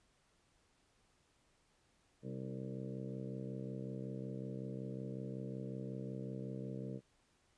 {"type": "harmonic tone with a mistuned harmonic", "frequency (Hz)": 65.41, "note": "C2", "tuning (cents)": 0, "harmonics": [2, 3, 4, 5, 6, 7, 8, 9], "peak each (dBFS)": [-45, -46, -52, -52, -55, -50, -56, -57], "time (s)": [2.22, 7.01], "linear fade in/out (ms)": 50, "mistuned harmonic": 5, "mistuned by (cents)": -27, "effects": ["pink hiss -74 dBFS RMS until 7.57 s", "resampled to 22050 Hz"]}